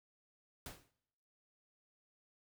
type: noise with exponential decay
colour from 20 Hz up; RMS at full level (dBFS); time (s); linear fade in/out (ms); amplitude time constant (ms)
pink; -44; 0.66-0.91; 1; 54
effects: noise-tail reverb RT60 0.9 s tail -23 dB re dry